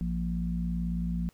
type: harmonic tone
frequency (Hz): 58.27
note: A#1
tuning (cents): 0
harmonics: 1 / 3 / 4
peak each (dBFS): -32 / -30 / -39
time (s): 0.01-1.29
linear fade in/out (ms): 0
effects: pink hiss -65 dBFS RMS until 1.33 s